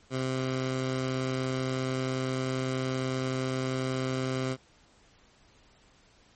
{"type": "tone", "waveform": "15% pulse", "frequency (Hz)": 130.4, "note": "C3", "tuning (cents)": -5, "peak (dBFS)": -22, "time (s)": [0.1, 4.57], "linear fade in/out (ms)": 50, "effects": ["pink hiss -61 dBFS RMS until 6.35 s", "MP3 32 kbps"]}